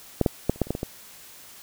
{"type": "clicks", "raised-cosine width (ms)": 2, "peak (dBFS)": [-6, -6, -6, -30, -7, -26, -11, -16, -14], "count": 9, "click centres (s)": [0.213, 0.262, 0.496, 0.56, 0.617, 0.67, 0.706, 0.751, 0.831], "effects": ["white hiss -47 dBFS RMS until 1.62 s"]}